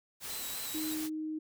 white noise, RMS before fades -41 dBFS, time 0.2-1.1 s, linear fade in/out 50 ms
10% pulse tone with vibrato, 3951 Hz, B7, in tune, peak -34 dBFS, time 0.3-0.94 s, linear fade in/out 0 ms, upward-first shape square, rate 4.1 Hz, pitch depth 39 cents each way
sine tone, 311.5 Hz, D#4, 2 cents sharp, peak -34 dBFS, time 0.74-1.39 s, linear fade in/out 10 ms
effects none

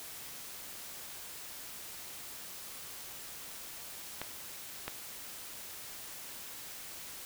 clicks, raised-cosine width 0.3 ms, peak -20 dBFS, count 2, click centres 4.216 / 4.88 s, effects white hiss -46 dBFS RMS until 7.25 s

